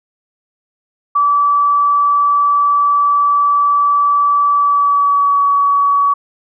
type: tone with pitch glide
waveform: sine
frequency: 1154 to 1132.9 Hz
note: D6 to C#6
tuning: -31 to +37 cents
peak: -9 dBFS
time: 1.15-6.14 s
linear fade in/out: 10 ms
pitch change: -32 cents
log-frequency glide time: 4.53-5.43 s
effects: none